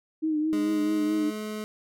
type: tone with vibrato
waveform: sine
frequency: 309.4 Hz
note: D#4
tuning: 10 cents flat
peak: -23 dBFS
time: 0.22-1.31 s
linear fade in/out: 20 ms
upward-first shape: triangle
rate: 4.6 Hz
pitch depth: 51 cents each way
type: tone with pitch glide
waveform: 25% pulse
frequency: 207.7 to 213.7 Hz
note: G#3 to G#3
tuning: 0 to +50 cents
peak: -28 dBFS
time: 0.53-1.64 s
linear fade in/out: 0 ms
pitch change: +50 cents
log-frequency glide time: 0.68-1.34 s
effects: none